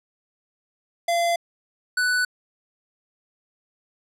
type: tone pair in turn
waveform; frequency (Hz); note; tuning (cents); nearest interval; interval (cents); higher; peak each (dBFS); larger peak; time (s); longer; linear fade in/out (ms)
square; 685 / 1488.8; F5 / F#6; -34 / +10; octave + minor second; 1344; second; -20; neither; 1.08-1.36 / 1.97-2.25; neither; 5
effects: low-pass 11000 Hz 12 dB/octave